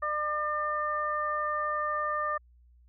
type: harmonic tone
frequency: 601 Hz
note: D5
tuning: 40 cents sharp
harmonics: 1 / 2 / 3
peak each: -35 / -29 / -36 dBFS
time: 0.02-2.38 s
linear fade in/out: 10 ms
effects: added 60 Hz sine -56 dBFS peak until 2.88 s